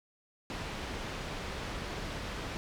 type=low-pass noise; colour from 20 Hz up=pink; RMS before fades=-39 dBFS; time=0.5-2.57 s; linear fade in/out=0 ms; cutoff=4400 Hz; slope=12 dB/octave; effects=none